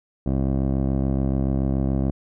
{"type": "tone with low-pass filter", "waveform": "15% pulse", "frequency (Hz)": 67, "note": "C2", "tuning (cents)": 42, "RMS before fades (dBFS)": -22, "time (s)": [0.26, 2.11], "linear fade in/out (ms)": 5, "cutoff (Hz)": 470, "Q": 1.3, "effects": []}